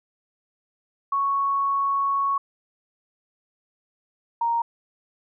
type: tone pair in turn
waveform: sine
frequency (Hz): 1108.7 / 932.3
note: C#6 / A#5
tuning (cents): 0 / 0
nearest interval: minor third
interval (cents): 300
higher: first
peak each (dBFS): -20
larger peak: neither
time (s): 1.12-2.38 / 4.41-4.62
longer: first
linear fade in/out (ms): 5
effects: none